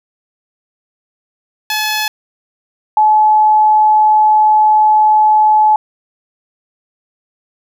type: tone pair in turn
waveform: 10% pulse / sine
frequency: 857 / 857 Hz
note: A5 / A5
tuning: -46 / -46 cents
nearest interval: unison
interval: 0 cents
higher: neither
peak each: -6 dBFS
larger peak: neither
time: 1.7-2.08 / 2.97-5.76 s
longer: second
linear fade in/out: 2 ms
effects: none